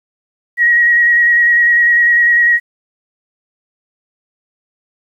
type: tone with vibrato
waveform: sine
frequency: 1900 Hz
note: A#6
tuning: 33 cents sharp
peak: -7 dBFS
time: 0.57-2.6 s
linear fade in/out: 50 ms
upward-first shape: square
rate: 10 Hz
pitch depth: 18 cents each way
effects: 8-bit